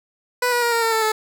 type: tone with pitch steps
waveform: 15% pulse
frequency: 493.9 / 483.5 / 473.2 / 463.2 / 453.4 / 443.8 / 434.5 Hz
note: B4 / B4 / A#4 / A#4 / A#4 / A4 / A4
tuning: 0 / -37 / +26 / -11 / -48 / +15 / -22 cents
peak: -11 dBFS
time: 0.42-1.12 s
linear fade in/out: 5 ms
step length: 100 ms
effects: none